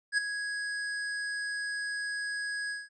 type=tone with ADSR envelope; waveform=square; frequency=1661.2 Hz; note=G#6; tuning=in tune; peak=-23 dBFS; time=0.12-2.89 s; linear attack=57 ms; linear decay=12 ms; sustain=-10 dB; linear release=190 ms; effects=resampled to 22050 Hz